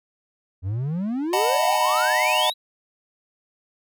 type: exponential sweep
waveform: triangle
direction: up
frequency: 87.8 to 4000 Hz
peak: -21 dBFS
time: 0.62-2.54 s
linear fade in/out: 50 ms
type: chord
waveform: square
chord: B dominant seventh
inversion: first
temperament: just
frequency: 617.4 / 740.8 / 889 / 987.8 Hz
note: D#5 / F#5 / A5 / B5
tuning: -14 / +2 / +18 / 0 cents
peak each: -26 dBFS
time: 1.33-2.5 s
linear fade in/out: 2 ms
effects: none